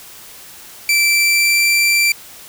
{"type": "tone with pitch glide", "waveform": "sawtooth", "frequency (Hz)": [2334, 2349], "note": ["D7", "D7"], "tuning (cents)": [-11, 0], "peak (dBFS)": -8, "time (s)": [0.89, 2.12], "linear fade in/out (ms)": 2, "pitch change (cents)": 11, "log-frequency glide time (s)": [1.01, 1.69], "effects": ["white hiss -38 dBFS RMS until 2.48 s"]}